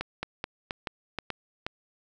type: two click trains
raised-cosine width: 0.3 ms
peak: -15 / -15 dBFS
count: 4 / 4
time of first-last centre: 0.23-1.665 / 0.01-1.303 s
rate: 2.09 / 2.32 Hz
effects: none